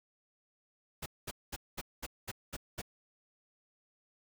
pink noise bursts, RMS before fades -40 dBFS, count 8, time 1.02-2.818 s, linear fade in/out 10 ms, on 41 ms, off 210 ms, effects none

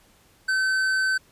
sine tone with tanh clipping, 1533 Hz, G6, 39 cents flat, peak -22 dBFS, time 0.48-1.18 s, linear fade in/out 10 ms, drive 11 dB, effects pink hiss -58 dBFS RMS until 1.31 s + resampled to 32000 Hz

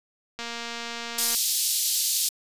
click train, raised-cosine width 0.2 ms, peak -17 dBFS, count 225, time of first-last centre 0.39-1.347 s, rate 234 Hz
pink high-pass noise, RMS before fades -24 dBFS, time 1.18-2.29 s, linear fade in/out 5 ms, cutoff 4000 Hz, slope 24 dB/octave
effects resampled to 32000 Hz

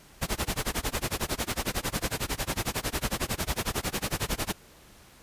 pink noise with tremolo, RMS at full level -27 dBFS, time 0.21-4.53 s, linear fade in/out 20 ms, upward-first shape sine, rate 11 Hz, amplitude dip 100%, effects pink hiss -54 dBFS RMS until 5.22 s + resampled to 32000 Hz

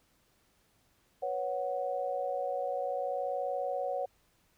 sine chord, B suspended second, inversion none, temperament equal, 493.9 / 554.4 / 740 Hz, B4 / C#5 / F#5, 0 / 0 / 0 cents, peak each -38 / -34 / -35 dBFS, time 1.22-4.06 s, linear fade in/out 10 ms, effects pink hiss -70 dBFS RMS until 4.57 s

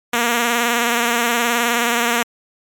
5% pulse tone with vibrato, 236.5 Hz, A#3, 25 cents sharp, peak -4 dBFS, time 0.13-2.23 s, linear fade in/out 5 ms, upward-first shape sine, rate 19 Hz, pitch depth 43 cents each way, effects MP3 96 kbps

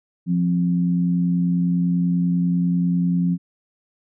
sine tone pair together, 174.61 / 264.8 Hz, F3 / C4, 0 / +21 cents, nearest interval perfect fifth, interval 721 cents, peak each -17 / -26 dBFS, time 0.26-3.38 s, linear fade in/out 50 ms, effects none

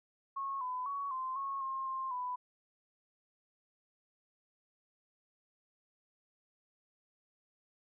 sine tone with pitch steps, 1094 / 1006 / 1120 / 1039 / 1096 / 1066 / 1057 / 995 Hz, C#6 / B5 / C#6 / C6 / C#6 / C6 / C6 / B5, -23 / +32 / +18 / -12 / -20 / +32 / +17 / +13 cents, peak -35 dBFS, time 0.36-2.36 s, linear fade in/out 10 ms, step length 250 ms, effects none

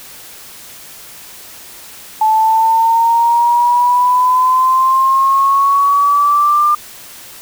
sine exponential sweep, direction up, 868 to 1200 Hz, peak -8 dBFS, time 2.21-6.75 s, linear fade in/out 5 ms, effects white hiss -35 dBFS RMS until 7.41 s

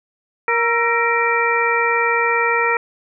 harmonic tone with a mistuned harmonic, 468.9 Hz, A#4, 10 cents sharp, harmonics 1 / 2 / 3 / 4 / 5, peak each -21 / -21 / -21 / -21 / -21 dBFS, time 0.48-2.77 s, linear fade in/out 2 ms, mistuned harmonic 3, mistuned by -73 cents, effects none

